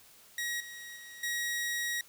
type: tone with level steps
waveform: sawtooth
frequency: 1900 Hz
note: A#6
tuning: 33 cents sharp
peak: -29 / -40 / -43 / -28 dBFS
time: 0.38-2.01 s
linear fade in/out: 2 ms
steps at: 0.6 / 0.96 / 1.23 s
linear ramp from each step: 5 ms
effects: white hiss -58 dBFS RMS until 2.08 s